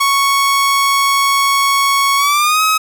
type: tone with pitch glide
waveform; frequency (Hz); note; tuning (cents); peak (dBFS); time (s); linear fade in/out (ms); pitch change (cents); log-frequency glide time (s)
sawtooth; 1108.7 to 1273.6; C#6 to D#6; 0 to +40; -7; 0-2.78; 10; +240; 2.17-2.62
effects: none